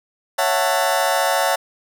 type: chord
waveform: sawtooth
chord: F# minor seventh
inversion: second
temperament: just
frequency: 555 / 666 / 740 / 888 Hz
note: C#5 / E5 / F#5 / A5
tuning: +2 / +18 / 0 / +16 cents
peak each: -18 dBFS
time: 0.38-1.56 s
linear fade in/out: 10 ms
effects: none